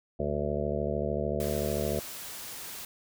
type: harmonic tone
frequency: 73.42 Hz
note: D2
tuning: in tune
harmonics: 1 / 2 / 3 / 5 / 6 / 7 / 8 / 9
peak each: -36 / -36 / -36 / -36 / -36 / -36 / -36 / -36 dBFS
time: 0.19-2 s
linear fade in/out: 10 ms
type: noise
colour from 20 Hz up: white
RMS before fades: -41 dBFS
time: 1.4-2.85 s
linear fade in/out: 2 ms
effects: none